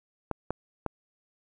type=clicks; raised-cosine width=1 ms; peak=-15 dBFS; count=3; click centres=0.313 / 0.506 / 0.863 s; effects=none